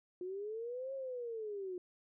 sine linear two-way sweep, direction up then down, 354.1 to 545 to 354.1 Hz, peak -39 dBFS, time 0.21-1.78 s, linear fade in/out 2 ms, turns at 0.94 s, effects none

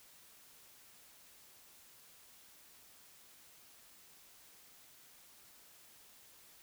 silence, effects white hiss -61 dBFS RMS until 6.62 s

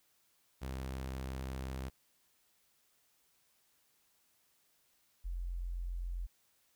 sawtooth / sine tone pair in turn, 65.6 / 43.78 Hz, C2 / F1, +5 / +5 cents, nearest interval perfect fifth, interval 700 cents, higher first, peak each -35 / -36 dBFS, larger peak first, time 0.61-1.9 / 5.24-6.27 s, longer first, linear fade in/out 20 ms, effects white hiss -73 dBFS RMS until 6.75 s

